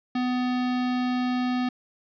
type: tone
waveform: square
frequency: 250 Hz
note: B3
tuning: 21 cents sharp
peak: -24 dBFS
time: 0.15-1.69 s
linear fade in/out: 5 ms
effects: resampled to 11025 Hz + 10-bit